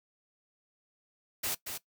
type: noise with echo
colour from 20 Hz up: white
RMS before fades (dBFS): -33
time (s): 1.43-1.55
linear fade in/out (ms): 10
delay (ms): 230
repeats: 1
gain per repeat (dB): -6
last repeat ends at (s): 1.78
effects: noise-tail reverb RT60 0.1 s tail -18 dB re dry